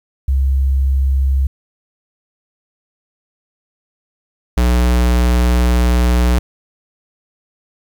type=tone pair in turn; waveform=sine / square; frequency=67.2 / 60.7 Hz; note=C2 / B1; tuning=+47 / -29 cents; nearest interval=major second; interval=176 cents; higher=first; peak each=-11 dBFS; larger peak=neither; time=0.28-1.47 / 4.57-6.39 s; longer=second; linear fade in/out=5 ms; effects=8-bit